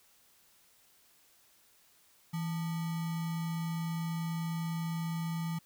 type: tone with sample-and-hold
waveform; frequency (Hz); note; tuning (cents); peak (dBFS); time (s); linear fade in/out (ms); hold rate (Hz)
sine; 164.81; E3; 0; -32; 2.33-5.59; 10; 1050
effects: white hiss -65 dBFS RMS until 5.65 s